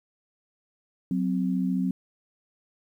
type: tone pair together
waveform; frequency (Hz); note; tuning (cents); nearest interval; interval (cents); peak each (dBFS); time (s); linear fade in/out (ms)
sine; 185.01 / 259.3; F#3 / C4; 0 / -15; tritone; 585; -25 / -27; 1.11-1.91; 2
effects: 10-bit